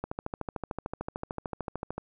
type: click train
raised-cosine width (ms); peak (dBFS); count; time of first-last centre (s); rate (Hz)
1; -19; 27; 0.04-1.98; 13.4
effects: none